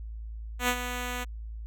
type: tone with ADSR envelope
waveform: 5% pulse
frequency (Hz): 246.9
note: B3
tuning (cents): 0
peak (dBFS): -11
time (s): 0.59-1.25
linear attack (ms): 95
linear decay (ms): 65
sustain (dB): -10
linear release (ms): 22
effects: added 55 Hz sine -36 dBFS peak until 1.66 s